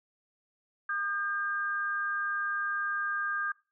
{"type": "tone pair together", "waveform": "sine", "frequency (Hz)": [1219.7, 1600], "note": ["D#6", "G6"], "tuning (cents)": [-35, 35], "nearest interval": "perfect fourth", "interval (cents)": 470, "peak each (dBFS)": [-34, -31], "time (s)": [0.89, 3.52], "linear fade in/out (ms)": 5, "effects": ["noise-tail reverb RT60 0.3 s tail -20 dB re dry"]}